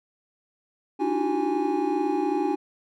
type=tone cluster; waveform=triangle; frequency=291.7 / 314.2 / 350.3 / 381.8 / 824 Hz; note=D4 / D#4 / F4 / G4 / G#5; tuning=-12 / +17 / +5 / -46 / -14 cents; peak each=-27 dBFS; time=0.99-2.56 s; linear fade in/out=20 ms; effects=none